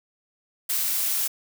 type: noise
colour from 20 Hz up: blue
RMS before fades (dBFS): -25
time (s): 0.69-1.28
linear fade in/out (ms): 10
effects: none